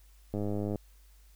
click train, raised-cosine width 2 ms, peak -21 dBFS, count 44, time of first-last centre 0.34-0.757 s, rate 103 Hz, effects added 50 Hz sine -55 dBFS peak until 1.35 s + white hiss -66 dBFS RMS until 1.35 s

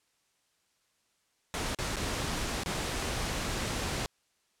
pink noise with dropouts, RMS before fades -33 dBFS, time 1.54-4.06 s, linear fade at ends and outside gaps 0 ms, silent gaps 1.748-1.787 / 1.959-1.967 / 2.635-2.66 s, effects white hiss -73 dBFS RMS until 4.6 s + low-pass 9000 Hz 12 dB/octave

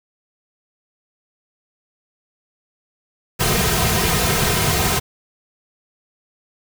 pink noise with comb filter, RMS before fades -18 dBFS, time 3.39-5 s, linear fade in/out 20 ms, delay 3.5 ms, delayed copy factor -0.8, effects none

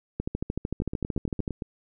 two click trains, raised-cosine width 3 ms, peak -18 / -15 dBFS, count 8 / 18, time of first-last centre 0.82-1.622 / 0.2-1.478 s, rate 8.73 / 13.3 Hz, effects none

